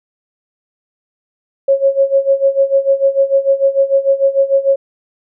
sine tone with tremolo, 547 Hz, C#5, 23 cents flat, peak -6 dBFS, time 1.68-4.76 s, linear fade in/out 5 ms, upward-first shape sine, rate 6.7 Hz, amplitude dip 85%, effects none

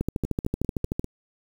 two click trains, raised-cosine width 3 ms, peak -17 / -12 dBFS, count 5 / 14, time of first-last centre 0.25-1.044 / 0.01-0.995 s, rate 5.04 / 13.2 Hz, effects 7-bit

